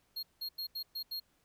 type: tone bursts at uneven times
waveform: square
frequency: 4259 Hz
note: C8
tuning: 30 cents sharp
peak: -37 dBFS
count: 6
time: 0.16-0.23 / 0.41-0.49 / 0.58-0.67 / 0.75-0.83 / 0.95-1.03 / 1.11-1.2 s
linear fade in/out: 10 ms
effects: pink hiss -73 dBFS RMS until 1.44 s